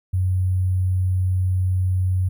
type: tone with sample-and-hold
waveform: sine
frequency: 92.5 Hz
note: F#2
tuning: in tune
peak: -17 dBFS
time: 0.13-2.29 s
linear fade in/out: 10 ms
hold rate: 11025 Hz
effects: none